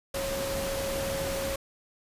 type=tone in noise; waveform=sine; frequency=547 Hz; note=C#5; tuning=23 cents flat; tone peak=-31 dBFS; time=0.14-1.56 s; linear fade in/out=5 ms; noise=pink; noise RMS=-34 dBFS; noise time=0.14-1.56 s; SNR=0 dB; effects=resampled to 32000 Hz